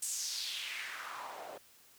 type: noise with band-pass filter sweep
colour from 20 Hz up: white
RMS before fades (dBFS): -41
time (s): 0.02-1.58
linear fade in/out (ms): 5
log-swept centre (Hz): 8500 to 520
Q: 3.1
effects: white hiss -62 dBFS RMS until 1.98 s